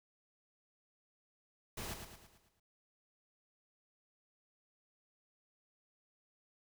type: noise with echo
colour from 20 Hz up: pink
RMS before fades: -43 dBFS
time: 1.77-1.94 s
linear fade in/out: 5 ms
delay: 110 ms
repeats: 6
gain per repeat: -6 dB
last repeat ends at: 2.6 s
effects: none